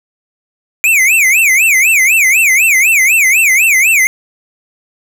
square tone with vibrato, 2342 Hz, D7, 5 cents flat, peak -7 dBFS, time 0.84-4.07 s, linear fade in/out 0 ms, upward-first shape sine, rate 4 Hz, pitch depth 250 cents each way, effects 7-bit

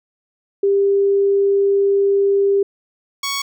sine / 10% pulse tone pair in turn, 397.4 / 1114 Hz, G4 / C#6, +24 / +8 cents, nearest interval octave + tritone, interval 1784 cents, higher second, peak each -12 dBFS, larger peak neither, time 0.63-2.63 / 3.23-3.42 s, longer first, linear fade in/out 5 ms, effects none

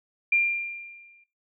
sine tone with exponential decay, 2388 Hz, D7, 28 cents sharp, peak -17 dBFS, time 0.32-1.24 s, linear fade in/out 5 ms, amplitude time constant 200 ms, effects noise-tail reverb RT60 0.3 s tail -19 dB re dry

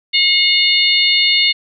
harmonic tone, 720 Hz, F#5, 47 cents flat, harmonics 3 / 4 / 5 / 6, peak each -16 / -16 / -16 / -16 dBFS, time 0.13-1.53 s, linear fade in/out 20 ms, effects none

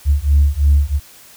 sine beating tone pair, 70.3 / 73.3 Hz, C#2 / D2, +25 / -3 cents, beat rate 3 Hz, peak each -12 dBFS, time 0.05-1 s, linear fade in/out 50 ms, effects tanh soft clip ceiling -4 dBFS + white hiss -43 dBFS RMS until 1.36 s

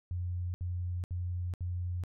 sine tone bursts, 88.9 Hz, F2, 31 cents sharp, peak -32 dBFS, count 4, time 0.11-2.037 s, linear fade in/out 0 ms, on 430 ms, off 69 ms, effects none

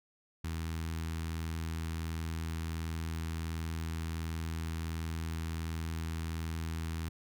sawtooth tone with notch filter, 81.4 Hz, E2, 21 cents flat, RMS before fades -37 dBFS, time 0.44-7.09 s, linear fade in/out 5 ms, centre 570 Hz, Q 0.81, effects none

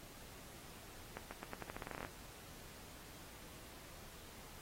accelerating click train, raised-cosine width 0.5 ms, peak -29 dBFS, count 15, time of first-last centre 1.17-2.049 s, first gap 140 ms, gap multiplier 0.86, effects pink hiss -56 dBFS RMS until 4.61 s + AAC 48 kbps

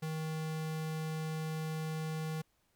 square tone, 157.8 Hz, D#3, 25 cents sharp, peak -36 dBFS, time 0.02-2.42 s, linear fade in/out 10 ms, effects pink hiss -75 dBFS RMS until 2.75 s

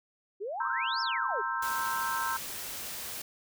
sine exponential two-way sweep, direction up then down, 370 to 5500 to 370 Hz, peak -33 dBFS, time 0.4-1.42 s, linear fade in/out 20 ms, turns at 1.01 s
sine chord, C dominant seventh, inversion third, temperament equal, 932.3 / 1046.5 / 1318.5 / 1568 Hz, Bb5 / C6 / E6 / G6, 0 / 0 / 0 / 0 cents, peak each -35 dBFS, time 0.6-2.37 s, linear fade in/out 5 ms
white noise, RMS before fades -39 dBFS, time 1.62-3.22 s, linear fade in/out 5 ms
effects none

